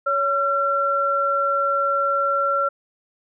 sine tone pair together, 560 / 1359.9 Hz, C#5 / F6, +18 / -46 cents, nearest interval octave + minor third, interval 1536 cents, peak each -23 / -19 dBFS, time 0.06-2.69 s, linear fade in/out 10 ms, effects none

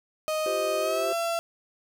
35% pulse tone with pitch glide, 622.3 to 674.7 Hz, D#5 to E5, 0 to +40 cents, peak -24 dBFS, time 0.28-1.39 s, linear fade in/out 0 ms, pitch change +140 cents, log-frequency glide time 0.8-1.15 s
triangle chord, F suspended second, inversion none, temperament equal, 349.2 / 392 / 523.3 Hz, F4 / G4 / C5, 0 / 0 / 0 cents, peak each -35 / -30 / -31 dBFS, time 0.46-1.13 s, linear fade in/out 2 ms
effects none

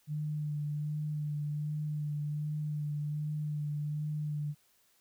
sine tone with vibrato, 149.6 Hz, D3, 32 cents sharp, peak -32 dBFS, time 0.07-4.55 s, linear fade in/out 50 ms, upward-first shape sine, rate 1.3 Hz, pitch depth 21 cents each way, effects white hiss -69 dBFS RMS until 5 s

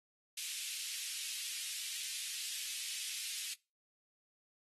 pink high-pass noise, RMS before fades -42 dBFS, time 0.37-3.54 s, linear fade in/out 5 ms, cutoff 2600 Hz, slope 24 dB/octave, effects noise-tail reverb RT60 0.3 s tail -25 dB re dry + AAC 32 kbps

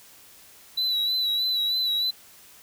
triangle tone with vibrato, 3951 Hz, B7, in tune, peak -21 dBFS, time 0.77-2.11 s, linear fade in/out 10 ms, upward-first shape sine, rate 3.2 Hz, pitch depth 41 cents each way, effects white hiss -51 dBFS RMS until 2.62 s

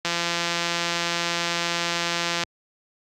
click train, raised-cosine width 0.2 ms, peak -7 dBFS, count 409, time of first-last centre 0.05-2.436 s, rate 171 Hz, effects high-pass 80 Hz 12 dB/octave + Opus 48 kbps

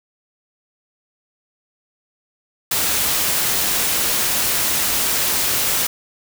white noise, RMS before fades -19 dBFS, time 2.71-5.87 s, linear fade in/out 5 ms, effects none

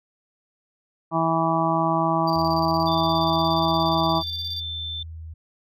harmonic tone, 163.7 Hz, E3, 12 cents flat, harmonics 1 / 2 / 4 / 5 / 6 / 7, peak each -26 / -26 / -26 / -26 / -26 / -26 dBFS, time 1.11-4.23 s, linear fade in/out 50 ms
triangle tone with tremolo, 4699 Hz, D8, in tune, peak -29 dBFS, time 2.27-4.61 s, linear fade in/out 10 ms, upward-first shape square, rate 17 Hz, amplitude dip 70%
sine tone with vibrato, 81.5 Hz, E2, 19 cents flat, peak -34 dBFS, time 2.35-5.34 s, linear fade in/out 10 ms, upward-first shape triangle, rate 0.57 Hz, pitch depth 41 cents each way
sine tone, 3547 Hz, A7, 13 cents sharp, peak -29 dBFS, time 2.87-5.03 s, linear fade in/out 5 ms
effects none

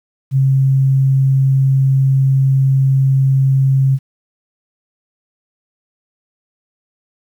sine tone, 134.5 Hz, C3, 48 cents sharp, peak -9 dBFS, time 0.31-3.99 s, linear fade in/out 50 ms, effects 8-bit

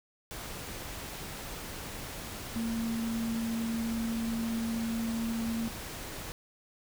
sine tone in noise, 228.2 Hz, A#3, 37 cents flat, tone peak -30 dBFS, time 2.56-5.68 s, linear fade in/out 0 ms, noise pink, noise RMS -41 dBFS, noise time 0.31-6.32 s, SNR +8 dB, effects none

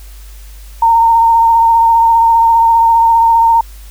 sine tone with vibrato, 917 Hz, A#5, 29 cents flat, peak -5 dBFS, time 0.82-3.61 s, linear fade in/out 5 ms, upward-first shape sine, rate 15 Hz, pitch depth 19 cents each way, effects added 50 Hz sine -30 dBFS peak until 3.9 s + white hiss -42 dBFS RMS until 3.9 s

